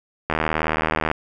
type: click train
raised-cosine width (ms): 0.5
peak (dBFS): -5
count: 65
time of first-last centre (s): 0.3-1.114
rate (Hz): 78.6
effects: none